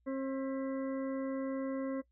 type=harmonic tone with a mistuned harmonic; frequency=267.8 Hz; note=C4; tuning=40 cents sharp; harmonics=1 / 2 / 4 / 5 / 6 / 7; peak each=-35 / -38 / -49 / -56 / -58 / -55 dBFS; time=0.06-2.02 s; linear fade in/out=20 ms; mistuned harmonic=7; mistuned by=+90 cents; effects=noise-tail reverb RT60 0.1 s tail -19 dB re dry + added 60 Hz sine -70 dBFS peak until 2.11 s